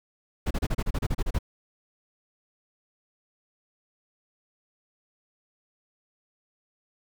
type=noise bursts; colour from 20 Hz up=brown; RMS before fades=-25 dBFS; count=12; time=0.46-1.388 s; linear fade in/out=10 ms; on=48 ms; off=32 ms; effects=none